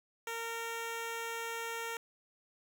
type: tone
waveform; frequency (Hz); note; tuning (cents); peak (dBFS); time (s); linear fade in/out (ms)
10% pulse; 460; A#4; -23; -29; 0.27-1.97; 2
effects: none